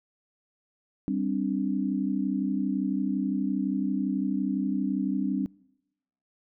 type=chord; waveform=sine; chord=G suspended fourth; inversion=none; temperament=equal; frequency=196 / 261.6 / 293.7 Hz; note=G3 / C4 / D4; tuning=0 / 0 / 0 cents; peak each=-29 / -29 / -30 dBFS; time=1.08-5.46 s; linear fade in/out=0 ms; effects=noise-tail reverb RT60 0.9 s tail -25 dB re dry